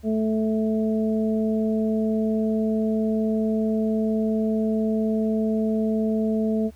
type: harmonic tone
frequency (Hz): 218.9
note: A3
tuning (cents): -9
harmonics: 1 / 2 / 3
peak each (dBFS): -21 / -27 / -31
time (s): 0.03-6.71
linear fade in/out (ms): 50
effects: added 73 Hz sine -46 dBFS peak until 6.75 s + pink hiss -58 dBFS RMS until 6.75 s